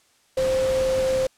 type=tone in noise; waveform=sine; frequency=523.3 Hz; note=C5; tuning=in tune; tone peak=-19 dBFS; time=0.37-1.27 s; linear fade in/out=5 ms; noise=pink; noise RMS=-32 dBFS; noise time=0.37-1.27 s; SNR=+10 dB; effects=white hiss -61 dBFS RMS until 1.37 s + low-pass 9000 Hz 12 dB/octave